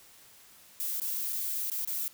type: noise with dropouts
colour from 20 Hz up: violet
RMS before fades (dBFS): -33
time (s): 0.8-2.08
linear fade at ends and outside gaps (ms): 0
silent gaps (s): 1-1.018 / 1.325-1.329 / 1.7-1.717 / 1.849-1.875
effects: white hiss -56 dBFS RMS until 2.13 s